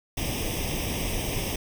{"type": "noise with comb filter", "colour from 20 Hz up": "pink", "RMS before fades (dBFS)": -29, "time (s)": [0.17, 1.56], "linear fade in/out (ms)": 5, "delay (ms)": 0.35, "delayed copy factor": 0.85, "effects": []}